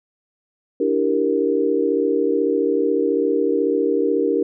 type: chord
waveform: sine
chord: E half-diminished seventh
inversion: third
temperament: equal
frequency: 293.7 / 329.6 / 392 / 466.2 Hz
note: D4 / E4 / G4 / Bb4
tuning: 0 / 0 / 0 / 0 cents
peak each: -22 / -25 / -21 / -20 dBFS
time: 0.8-4.43 s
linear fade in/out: 5 ms
effects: none